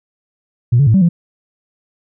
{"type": "tone with pitch steps", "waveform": "sine", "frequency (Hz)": [119.9, 142, 110.5, 192.1, 170.7], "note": ["A#2", "C#3", "A2", "G3", "F3"], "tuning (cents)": [49, 42, 8, -35, -39], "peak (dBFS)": -6, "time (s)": [0.72, 1.09], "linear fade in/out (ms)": 10, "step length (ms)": 74, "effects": ["tanh soft clip ceiling -3 dBFS"]}